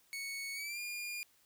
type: tone with pitch glide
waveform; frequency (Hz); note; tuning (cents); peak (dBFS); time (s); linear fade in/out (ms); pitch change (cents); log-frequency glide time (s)
sawtooth; 2217 to 2418; C#7 to D7; 0 to +50; -36; 0.13-1.23; 0; +150; 0.54-0.8
effects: white hiss -69 dBFS RMS until 1.45 s